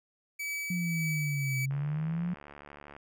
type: tone with tremolo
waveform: 45% pulse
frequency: 2290 Hz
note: D7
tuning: 44 cents flat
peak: -32 dBFS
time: 0.39-1.66 s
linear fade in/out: 10 ms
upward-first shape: triangle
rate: 1.8 Hz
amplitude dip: 40%
type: exponential two-way sweep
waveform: sine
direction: down then up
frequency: 180.3 to 130.81 to 180.3 Hz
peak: -29 dBFS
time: 0.7-2.34 s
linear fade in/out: 5 ms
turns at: 1.59 s
type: click train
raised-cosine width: 0.5 ms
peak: -32 dBFS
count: 92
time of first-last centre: 1.71-2.965 s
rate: 72.5 Hz
effects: none